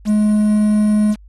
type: tone with quantisation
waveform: triangle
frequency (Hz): 211.2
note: G#3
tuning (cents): +29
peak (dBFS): -9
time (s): 0.05-1.16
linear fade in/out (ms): 50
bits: 6
effects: added 50 Hz sine -39 dBFS peak until 1.28 s + AAC 32 kbps